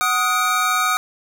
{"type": "tone cluster", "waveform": "square", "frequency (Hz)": [745, 1253, 1454, 2341], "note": ["F#5", "D#6", "F#6", "D7"], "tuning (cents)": [12, 12, -31, -6], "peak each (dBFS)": [-27, -19, -25, -27], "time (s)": [0.01, 0.97], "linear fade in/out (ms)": 0, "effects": []}